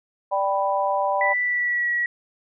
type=chord; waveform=sine; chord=G major; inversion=second; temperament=equal; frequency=587.3 / 784 / 987.8 Hz; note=D5 / G5 / B5; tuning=0 / 0 / 0 cents; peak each=-24 dBFS; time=0.31-1.34 s; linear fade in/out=20 ms
type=tone with pitch glide; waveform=sine; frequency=1975.5 to 1922.6 Hz; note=B6 to B6; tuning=0 to -47 cents; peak=-20 dBFS; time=1.21-2.06 s; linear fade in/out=2 ms; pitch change=-47 cents; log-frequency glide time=1.41-1.89 s
effects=none